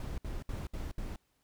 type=noise bursts; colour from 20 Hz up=brown; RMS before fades=-38 dBFS; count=5; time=0-1.16 s; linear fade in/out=2 ms; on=180 ms; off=65 ms; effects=pink hiss -75 dBFS RMS until 1.43 s